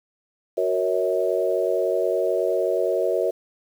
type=chord; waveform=sine; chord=F# dominant seventh; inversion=none; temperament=equal with one note detuned; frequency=370 / 466.2 / 554.4 / 645.3 Hz; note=F#4 / A#4 / C#5 / E5; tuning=0 / 0 / 0 / -37 cents; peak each=-25 dBFS; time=0.57-3.31 s; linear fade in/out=10 ms; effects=8-bit